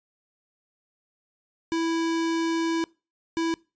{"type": "tone bursts at uneven times", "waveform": "square", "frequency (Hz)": 329.6, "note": "E4", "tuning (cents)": 0, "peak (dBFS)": -24, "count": 2, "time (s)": [[1.72, 2.84], [3.37, 3.54]], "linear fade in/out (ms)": 0, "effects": ["noise-tail reverb RT60 0.3 s tail -24 dB re dry", "resampled to 16000 Hz"]}